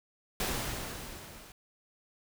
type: noise with level ramp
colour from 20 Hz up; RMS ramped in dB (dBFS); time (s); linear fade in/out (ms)
pink; -31 to -52; 0.4-1.52; 2
effects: none